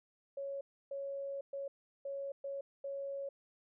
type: tone bursts at uneven times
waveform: sine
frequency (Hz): 554.4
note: C#5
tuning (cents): 0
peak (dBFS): -38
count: 6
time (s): 0.37-0.61 / 0.91-1.41 / 1.53-1.68 / 2.05-2.32 / 2.44-2.61 / 2.84-3.29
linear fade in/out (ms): 5
effects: none